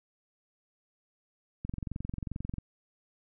click train, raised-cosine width 5 ms, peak -23 dBFS, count 22, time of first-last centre 1.65-2.583 s, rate 22.5 Hz, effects none

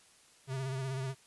square tone with vibrato, 132.9 Hz, C3, 27 cents sharp, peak -35 dBFS, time 0.47-1.15 s, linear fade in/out 50 ms, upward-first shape sine, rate 16 Hz, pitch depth 45 cents each way, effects white hiss -62 dBFS RMS until 1.26 s + resampled to 24000 Hz

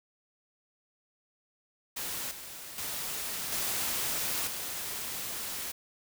white noise with level steps, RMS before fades -36 / -44 / -36 / -32 / -37 dBFS, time 1.96-5.72 s, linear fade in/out 10 ms, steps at 2.31 / 2.78 / 3.52 / 4.47 s, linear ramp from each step 2 ms, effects none

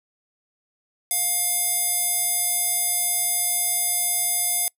square tone with band-pass filter, 707 Hz, F5, 21 cents sharp, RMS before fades -23 dBFS, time 1.11-4.68 s, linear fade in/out 0 ms, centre 11000 Hz, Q 3.5, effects noise-tail reverb RT60 0.1 s tail -24 dB re dry

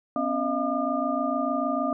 sine tone cluster, 252.1 / 278.7 / 626 / 685 / 1207 Hz, B3 / C#4 / D#5 / F5 / D6, +36 / +9 / +10 / -34 / +47 cents, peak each -30 dBFS, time 0.16-1.93 s, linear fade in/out 2 ms, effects none

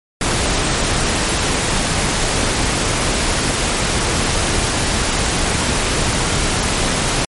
pink noise, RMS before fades -17 dBFS, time 0.21-7.25 s, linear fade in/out 2 ms, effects MP3 48 kbps

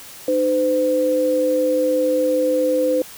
sine tone pair together, 303.8 / 511 Hz, D#4 / C5, -41 / -41 cents, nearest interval major sixth, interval 900 cents, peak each -22 / -16 dBFS, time 0.28-3.02 s, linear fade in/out 2 ms, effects white hiss -39 dBFS RMS until 3.17 s

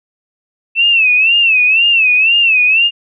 sine tone with vibrato, 2637 Hz, E7, in tune, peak -7 dBFS, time 0.75-2.91 s, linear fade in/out 50 ms, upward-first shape sine, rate 2 Hz, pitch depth 120 cents each way, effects none

